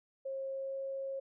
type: tone with pitch glide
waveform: sine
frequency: 538 to 541.4 Hz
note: C5 to C#5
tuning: +48 to -41 cents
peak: -36 dBFS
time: 0.25-1.2 s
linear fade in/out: 10 ms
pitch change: +11 cents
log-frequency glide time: 0.48-0.77 s
effects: none